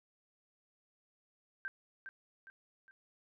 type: tone with echo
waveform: sine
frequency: 1568 Hz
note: G6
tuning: in tune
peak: -37 dBFS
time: 1.65-1.68 s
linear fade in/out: 0 ms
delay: 410 ms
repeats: 3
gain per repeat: -7 dB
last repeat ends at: 2.91 s
effects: none